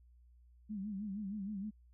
sine tone with vibrato, 202.5 Hz, G#3, 43 cents flat, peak -38 dBFS, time 0.69-1.71 s, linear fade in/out 20 ms, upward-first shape sine, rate 6.4 Hz, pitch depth 110 cents each way, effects added 60 Hz sine -60 dBFS peak until 1.93 s

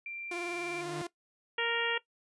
sine tone, 2364 Hz, D7, 11 cents sharp, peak -38 dBFS, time 0.06-0.81 s, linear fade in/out 2 ms
sawtooth tone with vibrato, 348.9 Hz, F4, 2 cents flat, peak -32 dBFS, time 0.31-1.07 s, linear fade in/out 5 ms, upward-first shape sine, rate 20 Hz, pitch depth 41 cents each way
sawtooth tone with exponential growth, 151.1 Hz, D3, 50 cents sharp, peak -33 dBFS, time 0.33-1.02 s, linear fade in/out 5 ms, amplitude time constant 150 ms
harmonic tone, 466.2 Hz, A#4, in tune, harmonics 1 / 2 / 3 / 4 / 5 / 6 / 7, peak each -35 / -38 / -38 / -35 / -39 / -35 / -40 dBFS, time 1.58-1.98 s, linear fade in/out 5 ms
effects noise-tail reverb RT60 0.1 s tail -18 dB re dry + resampled to 24000 Hz

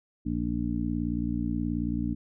harmonic tone, 58.6 Hz, A#1, 10 cents sharp, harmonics 1 / 2 / 3 / 4 / 5, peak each -34 / -36 / -34 / -31 / -32 dBFS, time 0.25-2.15 s, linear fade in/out 20 ms, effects none

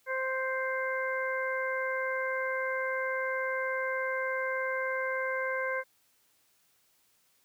harmonic tone, 523.3 Hz, C5, in tune, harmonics 1 / 2 / 3 / 4, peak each -33 / -37 / -34 / -37 dBFS, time 0.06-5.84 s, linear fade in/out 50 ms, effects white hiss -69 dBFS RMS until 7.44 s + high-pass 60 Hz 12 dB/octave

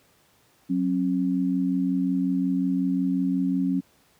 sine tone pair together, 184.99 / 270.5 Hz, F#3 / C#4, 0 / -42 cents, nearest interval perfect fifth, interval 658 cents, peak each -25 / -23 dBFS, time 0.69-3.81 s, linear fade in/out 20 ms, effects pink hiss -61 dBFS RMS until 4.19 s + high-pass 80 Hz 12 dB/octave

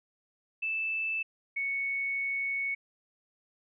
sine tone pair in turn, 2637 / 2217 Hz, E7 / C#7, 0 / 0 cents, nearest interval minor third, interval 300 cents, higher first, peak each -29 / -29 dBFS, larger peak neither, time 0.62-1.23 / 1.56-2.75 s, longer second, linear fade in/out 10 ms, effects none

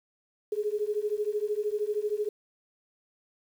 sine beating tone pair, 413.3 / 426.3 Hz, G#4 / G#4, -8 / +45 cents, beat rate 13 Hz, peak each -30 dBFS, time 0.52-2.29 s, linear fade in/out 5 ms, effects 9-bit

